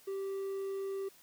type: tone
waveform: triangle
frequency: 390 Hz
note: G4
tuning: 9 cents flat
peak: -33 dBFS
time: 0.07-1.09 s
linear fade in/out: 10 ms
effects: white hiss -61 dBFS RMS until 1.22 s